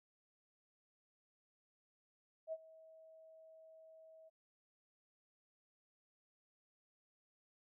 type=tone with ADSR envelope; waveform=sine; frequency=642 Hz; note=E5; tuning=46 cents flat; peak=-38 dBFS; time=2.47-4.3 s; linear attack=54 ms; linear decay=45 ms; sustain=-20 dB; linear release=23 ms; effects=none